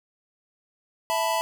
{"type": "chord", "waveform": "square", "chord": "E suspended fourth", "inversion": "none", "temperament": "just", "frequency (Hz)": [659.3, 879, 988.9], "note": ["E5", "A5", "B5"], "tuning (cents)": [0, -2, 2], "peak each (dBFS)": -28, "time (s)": [1.1, 1.41], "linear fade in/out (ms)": 0, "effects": []}